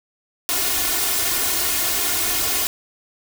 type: noise with comb filter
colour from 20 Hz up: white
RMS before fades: -21 dBFS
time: 0.49-2.67 s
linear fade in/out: 0 ms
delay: 2.8 ms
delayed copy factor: +1
effects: none